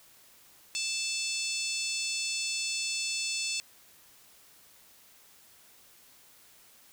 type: harmonic tone with a mistuned harmonic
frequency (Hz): 880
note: A5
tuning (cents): 0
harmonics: 3 / 4 / 5 / 6 / 7 / 8 / 9 / 10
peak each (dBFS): -35 / -40 / -37 / -38 / -41 / -40 / -41 / -43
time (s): 0.75-3.6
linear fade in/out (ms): 0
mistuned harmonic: 10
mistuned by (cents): -46
effects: white hiss -58 dBFS RMS until 6.92 s